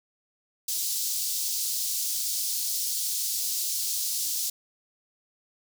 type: high-pass noise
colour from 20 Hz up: pink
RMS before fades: -29 dBFS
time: 0.68-4.5 s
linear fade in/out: 5 ms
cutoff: 4600 Hz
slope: 24 dB/octave
effects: none